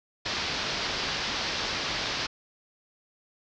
white low-pass noise, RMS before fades -31 dBFS, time 0.25-2.27 s, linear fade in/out 10 ms, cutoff 5400 Hz, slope 48 dB/octave, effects none

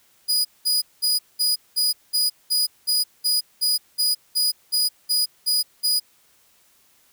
sawtooth tone bursts, 4931 Hz, D#8, 16 cents flat, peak -15 dBFS, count 16, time 0.28-6 s, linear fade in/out 20 ms, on 170 ms, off 200 ms, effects white hiss -59 dBFS RMS until 7.12 s

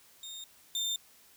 30% pulse tone pair in turn, 3669 / 3610 Hz, A#7 / A7, -28 / +44 cents, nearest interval unison, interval 28 cents, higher first, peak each -39 / -28 dBFS, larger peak second, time 0.23-0.44 / 0.75-0.96 s, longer neither, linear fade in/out 2 ms, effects white hiss -60 dBFS RMS until 1.36 s

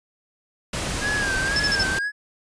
pink noise, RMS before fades -27 dBFS, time 0.73-1.99 s, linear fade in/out 5 ms
triangle tone with vibrato, 1618 Hz, G#6, 46 cents flat, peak -21 dBFS, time 1-2.12 s, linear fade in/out 50 ms, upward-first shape sine, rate 2 Hz, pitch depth 80 cents each way
sine tone bursts, 5274 Hz, E8, in tune, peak -20 dBFS, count 4, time 1.56-1.831 s, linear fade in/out 2 ms, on 37 ms, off 41 ms
effects resampled to 22050 Hz

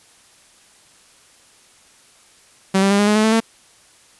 sawtooth tone with pitch steps, 191.9 / 196.39 / 201 / 205.7 / 210.5 / 215.4 / 220.4 / 225.6 Hz, G3 / G3 / G3 / G#3 / G#3 / A3 / A3 / A3, -37 / +3 / +44 / -16 / +24 / -37 / +3 / +44 cents, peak -9 dBFS, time 2.74-3.404 s, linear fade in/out 10 ms, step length 83 ms, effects white hiss -51 dBFS RMS until 4.19 s + resampled to 24000 Hz

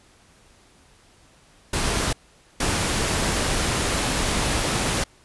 pink noise bursts at uneven times, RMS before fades -23 dBFS, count 2, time 1.73-2.13 / 2.6-5.04 s, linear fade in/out 5 ms, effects pink hiss -55 dBFS RMS until 5.24 s + resampled to 24000 Hz

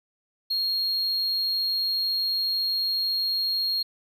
triangle tone, 4262 Hz, C8, 31 cents sharp, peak -22 dBFS, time 0.5-3.83 s, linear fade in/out 10 ms, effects none

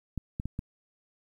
clicks, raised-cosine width 5 ms, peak -20 dBFS, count 4, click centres 0.177 / 0.399 / 0.456 / 0.591 s, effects 10-bit

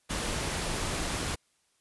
pink noise, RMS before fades -32 dBFS, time 0.09-1.36 s, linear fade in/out 20 ms, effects white hiss -71 dBFS RMS until 1.8 s + resampled to 24000 Hz

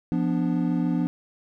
triangle chord, B diminished, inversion second, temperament equal with one note detuned, 173.41 / 246.9 / 293.7 Hz, F3 / B3 / D4, -12 / 0 / 0 cents, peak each -23 / -24 / -25 dBFS, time 0.12-1.07 s, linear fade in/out 0 ms, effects none

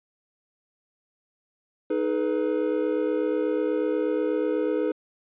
triangle chord, G# minor, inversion second, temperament equal with one note detuned, 311.1 / 425.7 / 493.9 Hz, D#4 / G#4 / B4, 0 / +43 / 0 cents, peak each -25 dBFS, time 1.9-4.92 s, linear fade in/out 5 ms, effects resampled to 8000 Hz

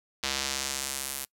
square tone with band-pass filter sweep, 67.8 Hz, C#2, 38 cents flat, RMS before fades -33 dBFS, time 0.23-1.25 s, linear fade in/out 5 ms, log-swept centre 4500 to 12000 Hz, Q 1.1, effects noise-tail reverb RT60 0.1 s tail -24 dB re dry

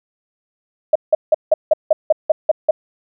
sine tone bursts, 622.3 Hz, D#5, in tune, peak -7 dBFS, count 10, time 0.93-2.71 s, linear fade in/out 5 ms, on 25 ms, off 170 ms, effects none

